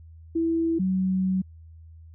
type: tone pair in turn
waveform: sine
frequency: 329.6 / 187.64 Hz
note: E4 / F#3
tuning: 0 / +25 cents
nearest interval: minor seventh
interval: 975 cents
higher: first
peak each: -21 / -21 dBFS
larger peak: neither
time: 0.35-0.79 / 0.79-1.42 s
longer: second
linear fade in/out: 10 ms
effects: added 81 Hz sine -44 dBFS peak until 2.14 s